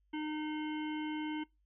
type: harmonic tone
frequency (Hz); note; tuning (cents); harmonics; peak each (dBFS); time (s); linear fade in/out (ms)
306.2; D#4; -28; 1 / 3 / 5 / 7 / 9 / 10; -36 / -45 / -51 / -48 / -56 / -51; 0.13-1.44; 10
effects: noise-tail reverb RT60 0.2 s tail -22 dB re dry + added 50 Hz sine -70 dBFS peak until 1.65 s